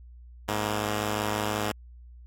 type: tone pair together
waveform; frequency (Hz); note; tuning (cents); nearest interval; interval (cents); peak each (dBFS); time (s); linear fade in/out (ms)
5% pulse; 105.57 / 237.2; G#2 / A#3; +29 / +30; octave + major second; 1401; -16 / -24; 0.48-1.72; 5
effects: added 60 Hz sine -45 dBFS peak until 2.26 s + AAC 64 kbps